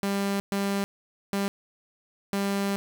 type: tone bursts at uneven times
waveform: sawtooth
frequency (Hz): 198.6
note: G3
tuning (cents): +23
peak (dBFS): -21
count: 4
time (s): 0.03-0.4 / 0.52-0.84 / 1.33-1.48 / 2.33-2.76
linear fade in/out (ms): 0
effects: 8-bit